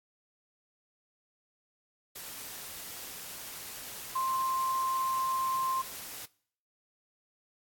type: tone in noise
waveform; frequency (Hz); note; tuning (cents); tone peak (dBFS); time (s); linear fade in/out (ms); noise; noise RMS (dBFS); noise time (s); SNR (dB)
sine; 1051; C6; +7; -28; 4.15-5.82; 10; white; -43; 2.15-6.26; +12
effects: noise-tail reverb RT60 0.6 s tail -23 dB re dry + AAC 64 kbps